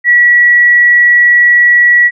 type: tone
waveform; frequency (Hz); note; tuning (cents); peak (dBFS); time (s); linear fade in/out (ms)
sine; 1934; B6; -37; -3; 0.04-2.11; 50
effects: none